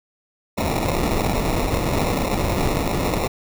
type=noise with sample-and-hold; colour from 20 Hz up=pink; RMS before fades=-21 dBFS; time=0.57-3.28 s; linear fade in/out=10 ms; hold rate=1575 Hz; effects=none